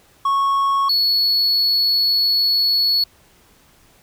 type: tone pair in turn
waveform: triangle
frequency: 1103 / 4393 Hz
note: C#6 / C#8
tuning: -9 / -16 cents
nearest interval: 2 octaves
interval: 2393 cents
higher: second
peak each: -13 dBFS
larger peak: neither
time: 0.25-0.89 / 0.89-3.04 s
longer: second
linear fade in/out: 5 ms
effects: pink hiss -53 dBFS RMS until 4.02 s